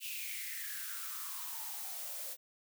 blue noise with high-pass filter sweep, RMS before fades -42 dBFS, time 0-2.37 s, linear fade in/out 50 ms, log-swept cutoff 2800 to 510 Hz, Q 7.3, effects none

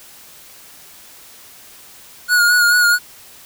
square tone with vibrato, 1443 Hz, F#6, 44 cents flat, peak -11 dBFS, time 2.28-2.99 s, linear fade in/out 50 ms, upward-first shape sine, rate 4.6 Hz, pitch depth 32 cents each way, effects white hiss -42 dBFS RMS until 3.45 s

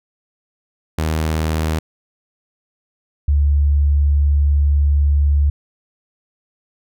sawtooth / sine tone pair in turn, 78.9 / 72.02 Hz, D#2 / D2, +25 / -33 cents, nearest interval major second, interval 158 cents, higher first, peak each -13 / -11 dBFS, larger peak second, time 0.98-1.79 / 3.28-5.5 s, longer second, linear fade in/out 5 ms, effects none

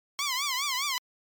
10% pulse tone with vibrato, 1084 Hz, C#6, 39 cents flat, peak -19 dBFS, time 0.19-0.98 s, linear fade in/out 0 ms, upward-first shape triangle, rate 4.9 Hz, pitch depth 180 cents each way, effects MP3 96 kbps

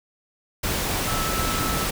sine tone in noise, 1312 Hz, E6, 9 cents flat, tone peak -29 dBFS, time 1.07-1.85 s, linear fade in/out 10 ms, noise pink, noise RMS -25 dBFS, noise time 0.63-1.91 s, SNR -7 dB, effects none

